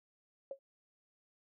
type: tone with exponential decay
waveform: sine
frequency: 546 Hz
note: C#5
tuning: 26 cents flat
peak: -35 dBFS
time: 0.51-0.59 s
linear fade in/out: 2 ms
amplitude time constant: 17 ms
effects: none